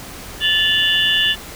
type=tone cluster; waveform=sine; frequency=1747 / 2814 / 2993 / 3465 Hz; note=A6 / F7 / F#7 / A7; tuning=-13 / +12 / +19 / -27 cents; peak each=-19 dBFS; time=0.4-1.36 s; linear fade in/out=50 ms; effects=pink hiss -34 dBFS RMS until 1.55 s